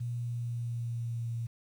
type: tone with pitch glide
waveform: sine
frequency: 120 to 116.38 Hz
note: B2 to A#2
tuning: -49 to -2 cents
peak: -32 dBFS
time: 0-1.47 s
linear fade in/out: 10 ms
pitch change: -53 cents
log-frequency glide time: 0.11-1.34 s
effects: 10-bit